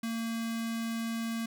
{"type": "tone with notch filter", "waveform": "square", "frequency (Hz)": 228.1, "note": "A#3", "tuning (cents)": -37, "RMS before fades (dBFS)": -34, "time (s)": [0.03, 1.46], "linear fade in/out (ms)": 5, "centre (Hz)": 530, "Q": 0.67, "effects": []}